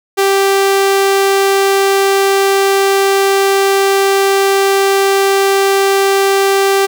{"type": "tone", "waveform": "sawtooth", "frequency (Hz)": 392, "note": "G4", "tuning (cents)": 0, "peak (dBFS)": -5, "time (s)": [0.17, 6.87], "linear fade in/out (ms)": 20, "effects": []}